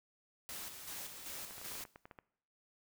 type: noise with tremolo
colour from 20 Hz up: white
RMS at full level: -45 dBFS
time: 0.49-1.84 s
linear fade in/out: 0 ms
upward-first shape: square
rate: 2.6 Hz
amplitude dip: 45%
type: clicks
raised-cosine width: 0.5 ms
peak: -36 dBFS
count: 12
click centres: 1.509 / 1.581 / 1.615 / 1.661 / 1.717 / 1.754 / 1.808 / 1.852 / 1.959 / 2.055 / 2.112 / 2.188 s
effects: noise-tail reverb RT60 0.7 s tail -21 dB re dry